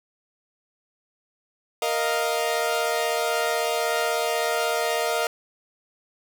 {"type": "chord", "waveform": "sawtooth", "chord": "Bb suspended fourth", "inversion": "none", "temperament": "equal", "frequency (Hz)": [466.2, 622.3, 698.5], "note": ["Bb4", "Eb5", "F5"], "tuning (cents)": [0, 0, 0], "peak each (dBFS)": -23, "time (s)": [1.82, 5.27], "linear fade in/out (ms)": 2, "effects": []}